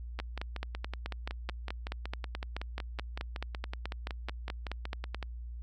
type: two click trains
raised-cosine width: 0.3 ms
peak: -22 / -20 dBFS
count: 28 / 24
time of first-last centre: 0.19-5.227 / 0.2-5.146 s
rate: 5.36 / 4.65 Hz
effects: added 59 Hz sine -39 dBFS peak until 5.62 s